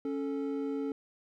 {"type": "tone pair together", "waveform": "triangle", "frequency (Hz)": [276.8, 439.4], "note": ["C#4", "A4"], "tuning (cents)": [-2, -2], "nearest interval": "minor sixth", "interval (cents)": 800, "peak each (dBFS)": [-31, -34], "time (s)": [0.05, 0.92], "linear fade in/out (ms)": 2, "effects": []}